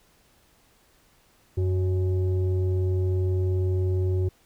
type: tone pair together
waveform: sine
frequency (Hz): 92.61 / 370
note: F#2 / F#4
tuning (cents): +2 / 0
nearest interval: 2 octaves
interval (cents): 2398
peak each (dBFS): -20 / -27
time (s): 1.57-4.29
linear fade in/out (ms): 10
effects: tanh soft clip ceiling -18 dBFS + pink hiss -61 dBFS RMS until 4.45 s